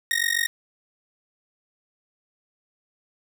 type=tone with amplitude modulation; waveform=sawtooth; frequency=1864.7 Hz; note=A#6; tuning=in tune; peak=-14 dBFS; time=0.11-0.47 s; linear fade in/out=0 ms; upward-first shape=sine; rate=46.9 Hz; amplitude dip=95%; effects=none